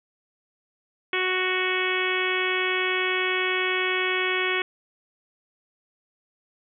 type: harmonic tone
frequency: 370 Hz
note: F#4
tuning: in tune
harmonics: 1 / 2 / 3 / 4 / 5 / 6 / 7 / 8 / 9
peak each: -28 / -38 / -32 / -32 / -30 / -28 / -31 / -35 / -34 dBFS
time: 1.13-4.62 s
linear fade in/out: 2 ms
effects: none